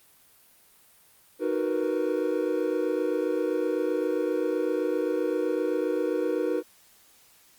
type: chord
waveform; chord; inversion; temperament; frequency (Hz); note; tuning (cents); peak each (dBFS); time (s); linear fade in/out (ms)
triangle; B major seventh; first; equal; 311.1 / 370 / 466.2 / 493.9; D#4 / F#4 / A#4 / B4; 0 / 0 / 0 / 0; -28; 1.39-6.63; 50
effects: white hiss -58 dBFS RMS until 7.58 s + Opus 32 kbps